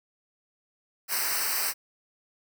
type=noise with comb filter; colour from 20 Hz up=white; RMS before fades=-28 dBFS; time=1.08-1.74 s; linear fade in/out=50 ms; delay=0.29 ms; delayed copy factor=-1; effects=none